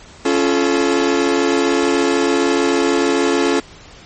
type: chord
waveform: 40% pulse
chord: Db augmented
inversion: none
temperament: just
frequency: 277.2 / 346.5 / 433.1 Hz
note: Db4 / F4 / A4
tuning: 0 / -14 / -27 cents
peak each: -17 dBFS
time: 0.25-3.6 s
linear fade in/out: 5 ms
effects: pink hiss -41 dBFS RMS until 4.05 s + MP3 32 kbps